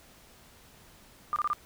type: tone bursts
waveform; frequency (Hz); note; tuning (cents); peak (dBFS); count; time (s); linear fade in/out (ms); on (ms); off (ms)
sine; 1200; D6; +37; -25; 4; 1.33-1.532; 0; 31; 26
effects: pink hiss -56 dBFS RMS until 1.65 s